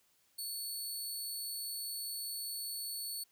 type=tone; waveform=15% pulse; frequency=4435 Hz; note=C#8; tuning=in tune; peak=-32 dBFS; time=0.38-3.24 s; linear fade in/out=10 ms; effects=white hiss -72 dBFS RMS until 3.31 s